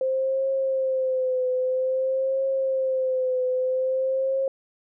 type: tone with vibrato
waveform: sine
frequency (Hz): 522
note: C5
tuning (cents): -4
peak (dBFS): -21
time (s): 0.01-4.48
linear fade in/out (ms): 2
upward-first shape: triangle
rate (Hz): 0.51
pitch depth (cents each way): 52
effects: none